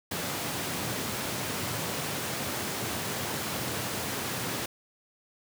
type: high-pass noise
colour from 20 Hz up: pink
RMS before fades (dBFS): -33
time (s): 0.11-4.66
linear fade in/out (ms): 5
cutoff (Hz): 100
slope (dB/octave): 24
effects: none